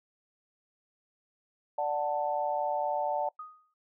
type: chord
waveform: sine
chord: D major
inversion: none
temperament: equal with one note detuned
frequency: 587.3 / 740 / 884.1 Hz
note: D5 / F#5 / A5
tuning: 0 / 0 / +8 cents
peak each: -32 dBFS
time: 1.78-3.29 s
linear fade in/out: 5 ms
type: tone with exponential decay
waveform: sine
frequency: 1245 Hz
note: D#6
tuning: 1 cent sharp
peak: -37 dBFS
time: 3.39-3.74 s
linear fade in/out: 5 ms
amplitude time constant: 74 ms
effects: noise-tail reverb RT60 0.1 s tail -21 dB re dry